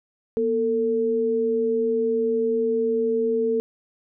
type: tone pair together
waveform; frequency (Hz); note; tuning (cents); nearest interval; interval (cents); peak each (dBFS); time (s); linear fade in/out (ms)
sine; 238.2 / 449.3; A#3 / A4; +38 / +36; major seventh; 1098; -27 / -20; 0.37-3.6; 0
effects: none